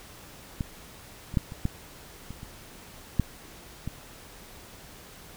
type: clicks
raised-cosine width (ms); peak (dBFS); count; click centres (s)
5; -16 / -24 / -10 / -26 / -13 / -26 / -27 / -9 / -20; 9; 0.608 / 1.341 / 1.372 / 1.521 / 1.654 / 2.306 / 2.431 / 3.197 / 3.876
effects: pink hiss -48 dBFS RMS until 5.36 s